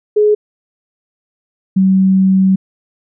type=tone pair in turn; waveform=sine; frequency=420.8 / 190.23 Hz; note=G#4 / F#3; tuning=+23 / +48 cents; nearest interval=octave + major second; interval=1375 cents; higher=first; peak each=-7 dBFS; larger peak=neither; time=0.16-0.35 / 1.76-2.56 s; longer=second; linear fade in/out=10 ms; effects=none